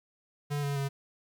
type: tone with pitch steps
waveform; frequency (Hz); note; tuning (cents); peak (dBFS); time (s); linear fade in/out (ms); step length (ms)
square; 145 / 141.77 / 138.61; D3 / C#3 / C#3; -22 / +39 / 0; -30; 0.5-0.89; 20; 130
effects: 11-bit